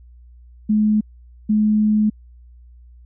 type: tone pair in turn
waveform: sine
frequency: 213.1 / 213.1 Hz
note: G#3 / G#3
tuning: +45 / +45 cents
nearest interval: unison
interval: 0 cents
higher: neither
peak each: -13 dBFS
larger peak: neither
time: 0.69-1.01 / 1.49-2.1 s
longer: second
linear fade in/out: 10 ms
effects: added 60 Hz sine -42 dBFS peak until 3.05 s